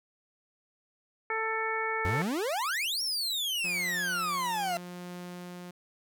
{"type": "harmonic tone", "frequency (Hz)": 443.5, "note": "A4", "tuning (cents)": 14, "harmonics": [1, 2, 3, 4, 5], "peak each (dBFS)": [-35, -35, -35, -35, -35], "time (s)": [1.3, 2.22], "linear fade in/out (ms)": 2}
{"type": "exponential two-way sweep", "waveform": "40% pulse", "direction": "up then down", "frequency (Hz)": [83.3, 5620, 673], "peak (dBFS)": -28, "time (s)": [2.05, 4.77], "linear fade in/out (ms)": 0, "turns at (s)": 3.02}
{"type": "tone with tremolo", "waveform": "sawtooth", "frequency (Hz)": 177.8, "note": "F3", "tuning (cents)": 31, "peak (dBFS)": -35, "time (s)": [3.64, 5.71], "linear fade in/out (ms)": 5, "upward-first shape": "triangle", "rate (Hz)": 0.83, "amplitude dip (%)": 30}
{"effects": []}